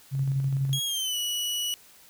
sine tone with tremolo, 136 Hz, C#3, 33 cents flat, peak -22 dBFS, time 0.11-0.8 s, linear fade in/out 50 ms, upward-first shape square, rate 12 Hz, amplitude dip 30%
sawtooth tone with pitch glide, 3297 to 2937 Hz, G#7 to F#7, -13 to -13 cents, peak -24 dBFS, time 0.73-1.74 s, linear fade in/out 0 ms, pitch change -200 cents, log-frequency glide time 0.85-1.17 s
effects white hiss -54 dBFS RMS until 2.09 s

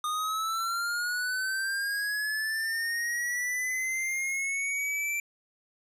square linear sweep, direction up, 1221 to 2349 Hz, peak -29 dBFS, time 0.04-5.2 s, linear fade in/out 2 ms, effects resampled to 32000 Hz

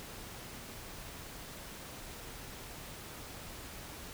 silence, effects pink hiss -47 dBFS RMS until 4.13 s

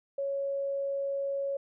sine tone, 554.4 Hz, C#5, in tune, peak -29 dBFS, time 0.18-1.57 s, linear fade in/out 5 ms, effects none

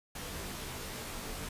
pink noise with comb filter, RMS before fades -41 dBFS, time 0.15-1.49 s, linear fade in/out 5 ms, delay 19 ms, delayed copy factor -0.9, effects resampled to 32000 Hz

